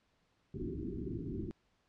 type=low-pass noise; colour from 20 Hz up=white; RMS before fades=-40 dBFS; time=0.54-1.51 s; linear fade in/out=0 ms; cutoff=390 Hz; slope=96 dB/octave; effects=pink hiss -75 dBFS RMS until 1.88 s + low-pass 5000 Hz 12 dB/octave